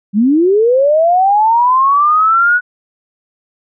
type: linear sweep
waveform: sine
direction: up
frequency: 190.7 to 1480 Hz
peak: -7 dBFS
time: 0.13-2.61 s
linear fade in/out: 50 ms
effects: none